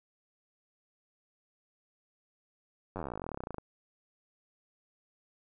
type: slowing click train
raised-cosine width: 1 ms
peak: -24 dBFS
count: 30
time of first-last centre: 2.96-3.583 s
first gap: 10 ms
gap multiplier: 1.05
effects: none